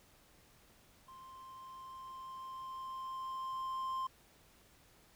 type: tone with level ramp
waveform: triangle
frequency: 1049 Hz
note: C6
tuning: 4 cents sharp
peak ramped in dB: -50 to -33 dBFS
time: 1.08-4.07 s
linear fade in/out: 5 ms
effects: pink hiss -65 dBFS RMS until 5.15 s